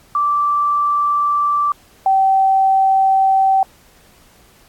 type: tone pair in turn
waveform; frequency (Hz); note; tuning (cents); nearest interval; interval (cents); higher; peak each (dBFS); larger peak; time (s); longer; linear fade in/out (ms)
sine; 1168 / 771.1; D6 / G5; -10 / -29; perfect fifth; 719; first; -13 / -10; second; 0.15-1.72 / 2.06-3.63; neither; 2
effects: pink hiss -50 dBFS RMS until 4.68 s + AAC 64 kbps